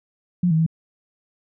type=tone with pitch steps; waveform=sine; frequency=177.4 / 159.6 / 162.3 Hz; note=F3 / D#3 / E3; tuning=+27 / +44 / -27 cents; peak=-15 dBFS; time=0.43-0.664 s; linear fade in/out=5 ms; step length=78 ms; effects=none